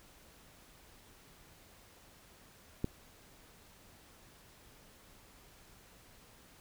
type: click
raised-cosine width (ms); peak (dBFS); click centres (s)
3; -19; 2.844
effects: pink hiss -60 dBFS RMS until 6.6 s